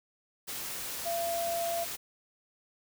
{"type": "tone in noise", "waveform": "sine", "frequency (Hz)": 680, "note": "F5", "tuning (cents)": -46, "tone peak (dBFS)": -30, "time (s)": [1.05, 1.85], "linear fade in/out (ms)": 20, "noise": "white", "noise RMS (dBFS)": -38, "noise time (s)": [0.47, 1.97], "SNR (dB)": 5, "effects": []}